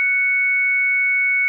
sine tone pair together, 1486.6 / 2217 Hz, F#6 / C#7, +8 / 0 cents, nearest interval perfect fifth, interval 692 cents, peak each -27 / -15 dBFS, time 0-1.48 s, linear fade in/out 0 ms, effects none

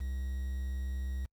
triangle tone with quantisation, 65.3 Hz, C2, 3 cents flat, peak -31 dBFS, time 0-1.26 s, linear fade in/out 10 ms, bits 9, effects noise-tail reverb RT60 0.1 s tail -26 dB re dry

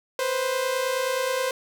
sawtooth tone pair together, 495.5 / 525 Hz, B4 / C5, +6 / +6 cents, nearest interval minor second, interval 100 cents, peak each -25 / -21 dBFS, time 0.19-1.51 s, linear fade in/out 2 ms, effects none

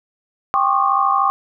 sine tone cluster, 790 / 1074 / 1127 / 1211 Hz, G5 / C6 / C#6 / D#6, +13 / +45 / +28 / -47 cents, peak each -19 dBFS, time 0.54-1.3 s, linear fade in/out 0 ms, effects none

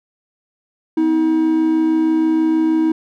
triangle tone pair together, 252.6 / 318.9 Hz, B3 / D#4, +39 / +43 cents, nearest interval major third, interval 404 cents, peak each -21 / -11 dBFS, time 0.97-2.92 s, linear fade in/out 5 ms, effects none

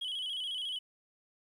sine tone with vibrato, 3136 Hz, G7, in tune, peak -32 dBFS, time 0.01-0.79 s, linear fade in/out 10 ms, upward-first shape square, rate 14 Hz, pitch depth 71 cents each way, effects tanh soft clip ceiling -33 dBFS + 11-bit

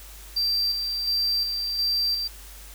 triangle tone with tremolo, 4699 Hz, D8, in tune, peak -20 dBFS, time 0.36-2.28 s, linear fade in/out 10 ms, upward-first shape square, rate 1.4 Hz, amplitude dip 40%, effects added 50 Hz sine -43 dBFS peak until 2.74 s + white hiss -46 dBFS RMS until 2.74 s

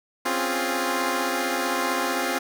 10% pulse chord, Db major seventh, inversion third, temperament equal with one note detuned, 261.6 / 277.2 / 349.2 / 412.7 Hz, C4 / Db4 / F4 / Ab4, 0 / 0 / 0 / -11 cents, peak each -19 / -24 / -19 / -23 dBFS, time 0.25-2.39 s, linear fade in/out 10 ms, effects none

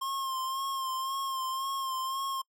square tone with vibrato, 1066 Hz, C6, 32 cents sharp, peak -32 dBFS, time 0.01-2.42 s, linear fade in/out 10 ms, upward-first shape sine, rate 1.9 Hz, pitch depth 36 cents each way, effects noise-tail reverb RT60 0.1 s tail -26 dB re dry

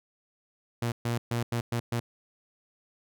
sawtooth tone bursts at uneven times, 118.2 Hz, A#2, 24 cents sharp, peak -23 dBFS, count 6, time 0.82-0.92 / 1.05-1.18 / 1.31-1.43 / 1.52-1.61 / 1.72-1.8 / 1.92-2 s, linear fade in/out 5 ms, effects none

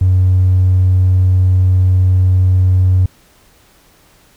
triangle tone, 92.5 Hz, F#2, in tune, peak -4 dBFS, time 0.01-3.06 s, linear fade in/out 5 ms, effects tanh soft clip ceiling -4 dBFS + pink hiss -49 dBFS RMS until 4.36 s

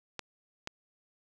clicks, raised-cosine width 0.2 ms, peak -19 dBFS, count 2, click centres 0.193 / 0.674 s, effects none

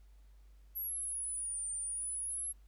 sine exponential two-way sweep, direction down then up, 11690 to 8970 to 11250 Hz, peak -36 dBFS, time 0.75-2.53 s, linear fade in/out 20 ms, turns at 1.71 s, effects added 50 Hz sine -56 dBFS peak until 2.67 s + pink hiss -75 dBFS RMS until 2.67 s

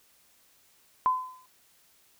sine tone with exponential decay, 1019 Hz, C6, 46 cents flat, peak -18 dBFS, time 1.06-1.46 s, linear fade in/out 0 ms, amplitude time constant 86 ms, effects white hiss -63 dBFS RMS until 2.19 s

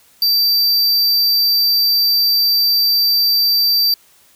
square tone, 4666 Hz, D8, 12 cents flat, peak -12 dBFS, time 0.22-3.94 s, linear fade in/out 2 ms, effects white hiss -51 dBFS RMS until 4.35 s

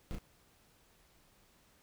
brown noise with echo, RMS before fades -39 dBFS, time 0.11-0.15 s, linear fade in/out 0 ms, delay 34 ms, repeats 1, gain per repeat -3 dB, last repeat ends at 0.184 s, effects pink hiss -67 dBFS RMS until 1.82 s

